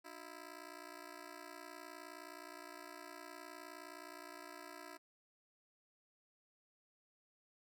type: ring-modulated tone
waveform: 10% pulse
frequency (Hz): 329.6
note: E4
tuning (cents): 0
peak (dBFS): -39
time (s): 0.04-4.98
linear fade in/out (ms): 20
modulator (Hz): 29.7
effects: none